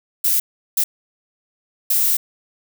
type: noise bursts at uneven times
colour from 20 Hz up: violet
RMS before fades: -17 dBFS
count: 3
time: 0.24-0.4 / 0.77-0.84 / 1.9-2.17 s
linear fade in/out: 5 ms
effects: none